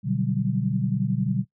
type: chord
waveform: sine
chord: G major seventh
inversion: first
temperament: equal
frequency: 123.47 / 146.83 / 185 / 196 Hz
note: B2 / D3 / F#3 / G3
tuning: 0 / 0 / 0 / 0 cents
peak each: -27 dBFS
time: 0.03-1.45 s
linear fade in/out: 50 ms
effects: noise-tail reverb RT60 0.1 s tail -18 dB re dry